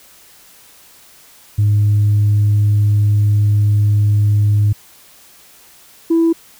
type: tone pair in turn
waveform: sine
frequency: 103.83 / 330.6 Hz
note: G#2 / E4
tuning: 0 / +5 cents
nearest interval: octave + minor sixth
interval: 2005 cents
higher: second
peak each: -8 dBFS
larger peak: neither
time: 1.58-4.73 / 6.1-6.33 s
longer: first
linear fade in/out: 10 ms
effects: tanh soft clip ceiling -7 dBFS + white hiss -45 dBFS RMS until 6.59 s